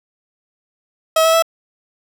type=tone with pitch steps; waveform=30% pulse; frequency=642 / 649.8 / 657.8 Hz; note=E5 / E5 / E5; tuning=-46 / -25 / -4 cents; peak=-8 dBFS; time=1.16-1.424 s; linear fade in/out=5 ms; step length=88 ms; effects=none